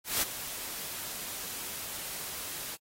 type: noise with ADSR envelope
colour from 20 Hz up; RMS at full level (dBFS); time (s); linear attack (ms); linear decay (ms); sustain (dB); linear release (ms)
white; -27; 0.04-2.77; 180; 19; -12; 33
effects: AAC 48 kbps